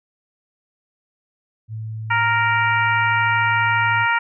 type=tone; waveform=sine; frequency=110 Hz; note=A2; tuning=in tune; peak=-26 dBFS; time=1.68-4.07 s; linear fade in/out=50 ms
type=harmonic tone; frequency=466.2 Hz; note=A#4; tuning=in tune; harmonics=2 / 3 / 4 / 5 / 6; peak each=-20 / -20 / -22 / -24 / -32 dBFS; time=2.1-4.19 s; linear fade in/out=10 ms
effects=none